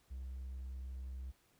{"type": "tone", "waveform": "triangle", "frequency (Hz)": 64.7, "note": "C2", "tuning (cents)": -19, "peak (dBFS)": -39, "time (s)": [0.1, 1.32], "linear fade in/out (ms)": 20, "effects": ["tanh soft clip ceiling -37 dBFS", "pink hiss -72 dBFS RMS until 1.59 s"]}